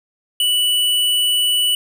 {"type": "tone with hard clipping", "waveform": "sine", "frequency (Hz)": 2960, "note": "F#7", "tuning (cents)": 0, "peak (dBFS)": -15, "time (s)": [0.4, 1.75], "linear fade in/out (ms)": 2, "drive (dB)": 18, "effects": []}